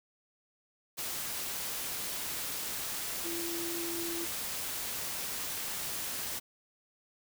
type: tone in noise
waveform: sine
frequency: 338.6 Hz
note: E4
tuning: 46 cents sharp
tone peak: -37 dBFS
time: 3.24-4.26 s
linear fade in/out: 20 ms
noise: white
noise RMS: -37 dBFS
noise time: 0.97-6.4 s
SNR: -3 dB
effects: none